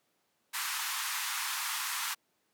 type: band-pass noise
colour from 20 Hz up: pink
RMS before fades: -35 dBFS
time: 0.53-2.15 s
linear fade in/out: 20 ms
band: 930 to 16000 Hz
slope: 48 dB/octave
effects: pink hiss -75 dBFS RMS until 2.53 s + high-pass 200 Hz 12 dB/octave